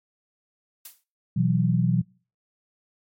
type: noise with exponential decay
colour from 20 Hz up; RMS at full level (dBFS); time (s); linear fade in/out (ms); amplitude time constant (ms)
blue; -36; 0.85-1.04; 5; 40
type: chord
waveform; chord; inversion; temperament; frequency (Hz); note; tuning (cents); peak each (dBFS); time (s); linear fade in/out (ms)
sine; B suspended fourth; none; just; 123.47 / 164.63 / 185.21; B2 / E3 / F#3; 0 / -2 / +2; -23; 1.36-2.02; 10
effects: noise-tail reverb RT60 0.4 s tail -25 dB re dry + MP3 64 kbps